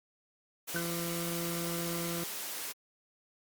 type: high-pass noise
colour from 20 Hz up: white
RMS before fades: -39 dBFS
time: 0.67-2.73 s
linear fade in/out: 20 ms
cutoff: 230 Hz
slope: 12 dB/octave
type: tone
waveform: 20% pulse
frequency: 170 Hz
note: F3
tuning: 46 cents flat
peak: -30 dBFS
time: 0.74-2.24 s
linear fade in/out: 5 ms
type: tone with exponential decay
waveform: sine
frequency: 1516 Hz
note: F#6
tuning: 42 cents sharp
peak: -30 dBFS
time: 0.76-0.89 s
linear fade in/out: 1 ms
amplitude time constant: 28 ms
effects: Opus 48 kbps